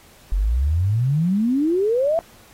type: exponential sweep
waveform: sine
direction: up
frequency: 43.76 to 683 Hz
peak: -16 dBFS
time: 0.32-2.19 s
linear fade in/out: 0 ms
effects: pink hiss -50 dBFS RMS until 2.53 s + AAC 48 kbps